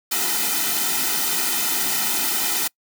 white noise with comb filter, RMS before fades -22 dBFS, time 0.11-2.68 s, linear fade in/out 10 ms, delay 1.8 ms, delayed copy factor -1, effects noise-tail reverb RT60 0.1 s tail -25 dB re dry + high-pass 200 Hz 12 dB/octave

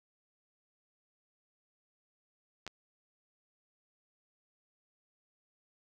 clicks, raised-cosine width 0.2 ms, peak -25 dBFS, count 2, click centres 2.666 / 2.677 s, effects none

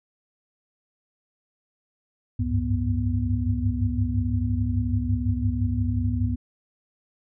sine tone cluster, 68 / 93.1 / 98.6 / 104.8 / 244.9 Hz, C#2 / F#2 / G2 / G#2 / B3, -33 / +11 / +11 / +16 / -14 cents, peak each -28 dBFS, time 2.39-6.36 s, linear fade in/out 10 ms, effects none

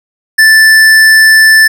sine tone with hard clipping, 1760 Hz, A6, in tune, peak -3 dBFS, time 0.38-1.68 s, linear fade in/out 10 ms, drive 14 dB, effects none

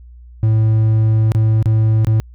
triangle tone with dropouts, 110 Hz, A2, in tune, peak -8 dBFS, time 0.43-2.2 s, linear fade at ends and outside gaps 0 ms, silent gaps 1.319-1.349 / 1.626-1.658 / 2.047-2.07 s, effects added 60 Hz sine -36 dBFS peak until 2.34 s

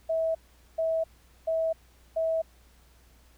sine tone bursts, 649 Hz, E5, 27 cents flat, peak -24 dBFS, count 4, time 0.09-2.42 s, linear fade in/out 10 ms, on 260 ms, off 430 ms, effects added 60 Hz sine -57 dBFS peak until 3.37 s + pink hiss -62 dBFS RMS until 3.37 s

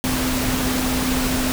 sine tone in noise, 255.8 Hz, C4, 39 cents flat, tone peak -22 dBFS, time 0.04-1.52 s, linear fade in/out 0 ms, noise pink, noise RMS -23 dBFS, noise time 0.04-1.52 s, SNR -2 dB, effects none

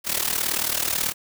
white noise with amplitude modulation, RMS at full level -21 dBFS, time 0.04-1.14 s, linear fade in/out 50 ms, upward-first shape sine, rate 38.3 Hz, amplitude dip 80%, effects none

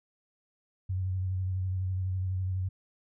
sine tone with vibrato, 93.2 Hz, F#2, 13 cents sharp, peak -28 dBFS, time 0.89-2.69 s, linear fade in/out 10 ms, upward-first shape sine, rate 12 Hz, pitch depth 30 cents each way, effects none

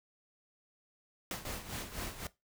pink noise with exponential decay, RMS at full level -35 dBFS, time 1.31-1.6 s, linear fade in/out 2 ms, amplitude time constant 63 ms
pink noise with tremolo, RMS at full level -39 dBFS, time 1.45-2.27 s, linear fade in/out 2 ms, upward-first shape sine, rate 3.9 Hz, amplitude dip 70%
effects noise-tail reverb RT60 0.2 s tail -18 dB re dry

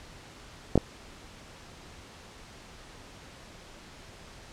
clicks, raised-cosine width 2 ms, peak -7 dBFS, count 2, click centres 0.756 / 0.777 s, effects pink hiss -49 dBFS RMS until 4.52 s + low-pass 7000 Hz 12 dB/octave

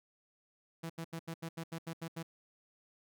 sawtooth tone bursts, 164.81 Hz, E3, in tune, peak -35 dBFS, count 10, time 0.83-2.23 s, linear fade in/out 10 ms, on 68 ms, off 80 ms, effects none

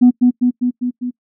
sine tone with echo, 246.9 Hz, B3, in tune, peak -3 dBFS, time 0.01-0.11 s, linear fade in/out 20 ms, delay 200 ms, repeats 5, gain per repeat -3 dB, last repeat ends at 1.11 s, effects noise-tail reverb RT60 0.1 s tail -23 dB re dry + tanh soft clip ceiling -2 dBFS

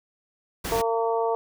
pink noise, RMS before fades -31 dBFS, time 0.64-0.82 s, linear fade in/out 10 ms
harmonic tone, 228.2 Hz, A#3, 37 cents flat, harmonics 2 / 3 / 4 / 5, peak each -24 / -28 / -28 / -34 dBFS, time 0.72-1.35 s, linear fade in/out 0 ms
effects none

